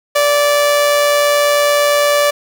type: tone with amplitude modulation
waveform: sawtooth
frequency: 582 Hz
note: D5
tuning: 16 cents flat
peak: -5 dBFS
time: 0.15-2.31 s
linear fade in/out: 10 ms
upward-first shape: sine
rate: 129 Hz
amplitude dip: 30%
effects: none